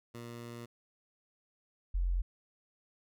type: tone pair in turn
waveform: 15% pulse / sine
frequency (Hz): 118.3 / 44.31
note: A#2 / F1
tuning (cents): +26 / +26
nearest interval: octave + perfect fourth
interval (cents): 1700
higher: first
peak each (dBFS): -37 / -28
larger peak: second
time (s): 0.14-0.66 / 1.94-2.22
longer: first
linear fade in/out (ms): 10
effects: none